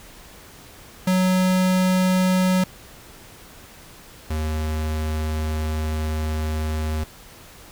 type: tone pair in turn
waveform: square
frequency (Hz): 185 / 77.78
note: F#3 / D#2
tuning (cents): 0 / 0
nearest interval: octave + minor third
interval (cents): 1500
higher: first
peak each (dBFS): -17 / -23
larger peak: first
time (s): 1.07-2.64 / 4.3-7.04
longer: second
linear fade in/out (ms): 5
effects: pink hiss -45 dBFS RMS until 7.71 s